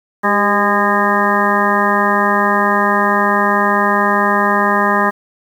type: harmonic tone with a mistuned harmonic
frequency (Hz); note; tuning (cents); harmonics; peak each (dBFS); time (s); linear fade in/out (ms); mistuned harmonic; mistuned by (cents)
204.5; G#3; -26; 1 / 2 / 3 / 4 / 5 / 6 / 8 / 9; -19 / -21 / -21 / -20 / -17 / -18 / -20 / -20; 0.23-5.11; 20; 2; -46
effects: 7-bit